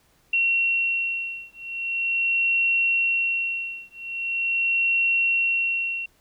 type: beating tone pair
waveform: sine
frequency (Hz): 2730 / 2730.42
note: F7 / F7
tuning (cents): -40 / -40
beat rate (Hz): 0.42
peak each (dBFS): -24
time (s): 0.33-6.06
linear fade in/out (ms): 5
effects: pink hiss -62 dBFS RMS until 6.2 s